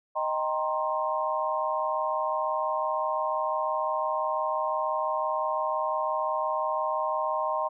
sine chord, C minor seventh, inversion first, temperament equal with one note detuned, 622.3 / 784 / 932.3 / 1058.1 Hz, Eb5 / G5 / Bb5 / C6, 0 / 0 / 0 / +19 cents, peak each -30 / -34 / -31 / -30 dBFS, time 0.15-7.69 s, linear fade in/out 20 ms, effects none

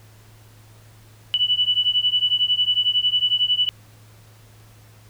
sine beating tone pair, 2960 / 2971 Hz, F#7 / F#7, 0 / +6 cents, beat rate 11 Hz, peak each -20 dBFS, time 1.34-3.69 s, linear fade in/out 0 ms, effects added 108 Hz sine -47 dBFS peak until 5.09 s + pink hiss -53 dBFS RMS until 5.09 s

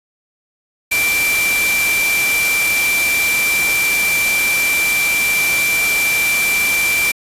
sine tone in noise, 2349 Hz, D7, in tune, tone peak -14 dBFS, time 0.91-7.12 s, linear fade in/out 10 ms, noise white, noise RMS -20 dBFS, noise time 0.91-7.12 s, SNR +3 dB, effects resampled to 32000 Hz

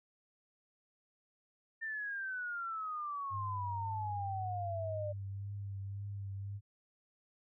sine exponential sweep, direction down, 1808 to 591 Hz, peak -37 dBFS, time 1.81-5.13 s, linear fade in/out 20 ms
sine tone with vibrato, 99.5 Hz, G2, 26 cents sharp, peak -39 dBFS, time 3.3-6.61 s, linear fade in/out 50 ms, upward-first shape triangle, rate 1.9 Hz, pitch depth 34 cents each way
effects none

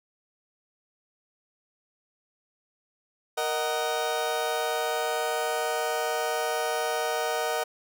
30% pulse chord, D# minor, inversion second, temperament just, 466.7 / 622.3 / 746.7 Hz, A#4 / D#5 / F#5, +2 / 0 / +16 cents, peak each -28 dBFS, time 3.37-7.64 s, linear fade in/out 10 ms, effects none

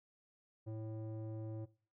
square tone with low-pass filter, 110 Hz, A2, in tune, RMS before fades -44 dBFS, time 0.66-1.66 s, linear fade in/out 20 ms, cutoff 500 Hz, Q 1.7, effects noise-tail reverb RT60 0.4 s tail -19 dB re dry

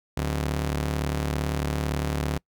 sawtooth ring-modulated tone, 110 Hz, A2, in tune, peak -18 dBFS, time 0.17-2.38 s, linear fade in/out 5 ms, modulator 36.1 Hz, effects noise-tail reverb RT60 0.1 s tail -25 dB re dry

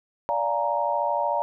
sine chord, Bb dominant seventh, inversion first, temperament just, 582.7 / 699.2 / 839.1 / 932.3 Hz, D5 / F5 / Ab5 / Bb5, -14 / +2 / +18 / 0 cents, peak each -27 / -29 / -31 / -25 dBFS, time 0.29-1.42 s, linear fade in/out 0 ms, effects none

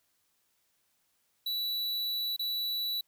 square tone with dropouts, 3943 Hz, B7, 4 cents flat, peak -31 dBFS, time 1.46-3.01 s, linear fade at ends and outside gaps 5 ms, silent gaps 2.364-2.393 s, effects white hiss -74 dBFS RMS until 3.07 s

